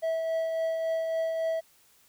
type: tone with tremolo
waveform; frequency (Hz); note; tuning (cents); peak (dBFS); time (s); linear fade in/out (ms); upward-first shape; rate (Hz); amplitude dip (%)
triangle; 651; E5; -22; -23; 0.02-1.61; 20; triangle; 3.6; 35
effects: white hiss -62 dBFS RMS until 2.08 s